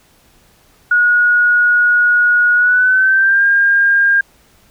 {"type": "tone with pitch glide", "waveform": "sine", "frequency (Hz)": [1450, 1608.9], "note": ["F#6", "G6"], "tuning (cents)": [-35, 45], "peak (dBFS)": -8, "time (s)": [0.91, 4.21], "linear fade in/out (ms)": 5, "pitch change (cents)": 180, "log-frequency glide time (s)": [2.55, 3.45], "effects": ["pink hiss -51 dBFS RMS until 4.7 s"]}